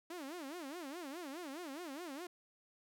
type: tone with vibrato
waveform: sawtooth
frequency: 310.3 Hz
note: D#4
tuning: 5 cents flat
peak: -40 dBFS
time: 0.1-2.27 s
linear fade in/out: 5 ms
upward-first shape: sine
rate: 4.8 Hz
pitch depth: 270 cents each way
effects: none